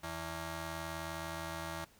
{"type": "ring-modulated tone", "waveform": "10% pulse", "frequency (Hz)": 246.9, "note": "B3", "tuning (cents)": 0, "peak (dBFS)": -28, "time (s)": [0.03, 1.85], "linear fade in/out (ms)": 10, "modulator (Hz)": 410, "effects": ["pink hiss -64 dBFS RMS until 1.99 s"]}